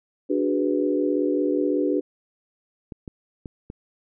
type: chord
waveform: sine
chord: G# half-diminished seventh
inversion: second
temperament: equal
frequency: 293.7 / 370 / 415.3 / 493.9 Hz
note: D4 / F#4 / G#4 / B4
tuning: 0 / 0 / 0 / 0 cents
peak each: -23 / -25 / -28 / -27 dBFS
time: 0.29-2.01 s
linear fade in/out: 20 ms
type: clicks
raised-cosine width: 3 ms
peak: -22 dBFS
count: 4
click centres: 2.922 / 3.078 / 3.458 / 3.701 s
effects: none